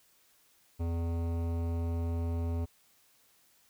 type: tone with hard clipping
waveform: sine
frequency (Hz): 84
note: E2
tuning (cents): +33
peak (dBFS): -32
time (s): 0.79-2.66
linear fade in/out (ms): 20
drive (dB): 16
effects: white hiss -66 dBFS RMS until 3.69 s